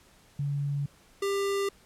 sine / square tone pair in turn, 142.4 / 397.2 Hz, C#3 / G4, +47 / +23 cents, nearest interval octave + tritone, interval 1776 cents, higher second, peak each -27 dBFS, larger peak neither, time 0.39-0.86 / 1.22-1.69 s, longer neither, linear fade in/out 5 ms, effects pink hiss -59 dBFS RMS until 1.85 s + low-pass 12000 Hz 12 dB/octave

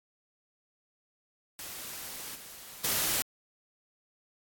white noise with level steps, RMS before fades -41 / -47 / -29 dBFS, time 1.59-3.22 s, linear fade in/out 0 ms, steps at 2.35 / 2.84 s, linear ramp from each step 5 ms, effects AAC 64 kbps

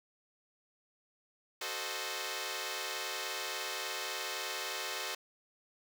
5% pulse chord, F# diminished seventh, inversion none, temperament equal, 370 / 440 / 523.3 / 622.3 Hz, F#4 / A4 / C5 / Eb5, 0 / 0 / 0 / 0 cents, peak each -32 / -30 / -30 / -31 dBFS, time 1.61-5.15 s, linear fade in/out 5 ms, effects none

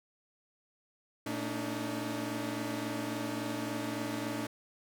sawtooth tone cluster, 115.2 / 222.6 / 286.1 / 309.7 Hz, A#2 / A3 / D4 / D#4, -20 / +20 / -45 / -8 cents, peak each -39 / -37 / -34 / -35 dBFS, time 1.26-4.47 s, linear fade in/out 5 ms, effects none

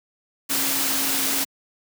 sine tone in noise, 273.1 Hz, C#4, 26 cents flat, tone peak -33 dBFS, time 0.49-1.45 s, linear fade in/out 20 ms, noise white, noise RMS -23 dBFS, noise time 0.49-1.45 s, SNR -13 dB, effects high-pass 150 Hz 12 dB/octave

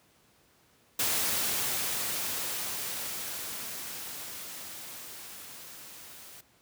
white noise with level ramp, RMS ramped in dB -28 to -49 dBFS, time 0.99-6.41 s, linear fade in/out 5 ms, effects pink hiss -64 dBFS RMS until 6.61 s + high-pass 80 Hz 12 dB/octave

